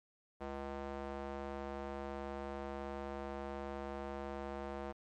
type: tone with band-pass filter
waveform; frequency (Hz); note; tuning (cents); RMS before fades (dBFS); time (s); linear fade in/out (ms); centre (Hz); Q
square; 69.3; C#2; 0; -43; 0.4-4.93; 20; 680; 1
effects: MP3 64 kbps